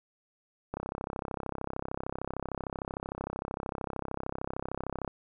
click train, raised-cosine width 1 ms, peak -20 dBFS, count 145, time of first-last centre 0.74-5.077 s, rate 33.2 Hz, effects none

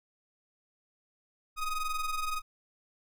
square ring-modulated tone, 622.3 Hz, D#5, in tune, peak -28 dBFS, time 1.56-2.42 s, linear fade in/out 50 ms, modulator 633 Hz, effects none

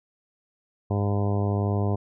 harmonic tone, 101.4 Hz, G#2, 41 cents flat, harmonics 1 / 2 / 3 / 4 / 5 / 6 / 7 / 8 / 9 / 10, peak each -23 / -30 / -34 / -32 / -37 / -37 / -36 / -42 / -41 / -42 dBFS, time 0.9-1.96 s, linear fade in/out 10 ms, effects none

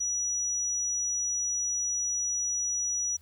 sine tone, 5850 Hz, F#8, 21 cents flat, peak -27 dBFS, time 0-3.17 s, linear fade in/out 10 ms, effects added 80 Hz sine -56 dBFS peak until 3.21 s + white hiss -65 dBFS RMS until 3.21 s

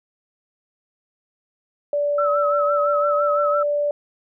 sine tone with pitch glide, 581 to 584.4 Hz, D5 to D5, -19 to -9 cents, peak -18 dBFS, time 1.93-3.91 s, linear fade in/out 2 ms, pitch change +10 cents, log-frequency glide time 2.73-3.15 s
sine tone with vibrato, 1310 Hz, E6, 11 cents flat, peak -20 dBFS, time 2.18-3.63 s, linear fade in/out 5 ms, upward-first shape sine, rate 5.9 Hz, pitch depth 59 cents each way
effects none

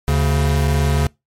square tone pair together, 74.59 / 140.8 Hz, D2 / C#3, +27 / +27 cents, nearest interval major seventh, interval 1100 cents, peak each -17 / -18 dBFS, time 0.08-1.07 s, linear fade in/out 0 ms, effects noise-tail reverb RT60 0.2 s tail -24 dB re dry + MP3 64 kbps

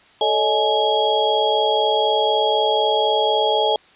sine tone cluster, 438 / 567 / 631 / 843 / 3293 Hz, A4 / C#5 / D#5 / G#5 / G#7, -8 / +39 / +24 / +26 / -15 cents, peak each -21 / -24 / -23 / -20 / -22 dBFS, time 0.21-3.76 s, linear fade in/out 2 ms, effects white hiss -51 dBFS RMS until 3.95 s + resampled to 8000 Hz

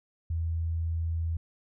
sine tone, 82.41 Hz, E2, in tune, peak -27 dBFS, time 0.3-1.37 s, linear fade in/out 5 ms, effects none

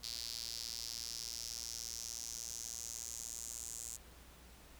sawtooth tone with high-pass filter sweep, 116.54 Hz, A#2, in tune, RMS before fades -45 dBFS, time 0.03-3.97 s, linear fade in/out 10 ms, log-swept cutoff 4600 to 7300 Hz, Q 4.1, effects added 60 Hz sine -60 dBFS peak until 4.79 s + pink hiss -60 dBFS RMS until 4.79 s

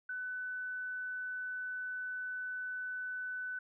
sine tone, 1500 Hz, F#6, 23 cents sharp, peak -37 dBFS, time 0.09-3.59 s, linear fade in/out 5 ms, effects none

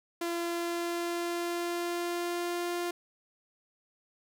sawtooth tone with pitch glide, 341.5 to 349.1 Hz, F4 to F4, -39 to -1 cents, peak -27 dBFS, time 0.21-2.91 s, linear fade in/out 5 ms, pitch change +38 cents, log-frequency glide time 0.32-2.72 s, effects none

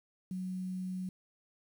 sine tone with quantisation, 185 Hz, F#3, in tune, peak -35 dBFS, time 0.31-1.09 s, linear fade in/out 2 ms, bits 10, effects none

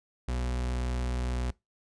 40% pulse tone, 61.74 Hz, B1, in tune, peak -28 dBFS, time 0.28-1.51 s, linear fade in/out 5 ms, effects noise-tail reverb RT60 0.2 s tail -22 dB re dry + resampled to 22050 Hz

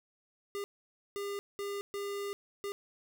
square tone bursts at uneven times, 402.7 Hz, G4, 47 cents sharp, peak -36 dBFS, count 5, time 0.55-0.64 / 1.16-1.39 / 1.59-1.81 / 1.94-2.33 / 2.64-2.72 s, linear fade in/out 0 ms, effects none

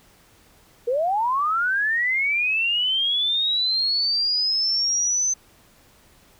sine linear sweep, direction up, 456.9 to 6180 Hz, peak -19 dBFS, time 0.87-5.34 s, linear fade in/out 10 ms, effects pink hiss -55 dBFS RMS until 6.39 s

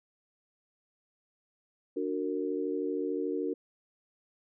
sine chord, D augmented, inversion none, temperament just, 293.7 / 367.1 / 458.9 Hz, D4 / F#4 / A#4, 0 / -14 / -27 cents, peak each -34 dBFS, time 1.96-3.54 s, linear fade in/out 10 ms, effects none

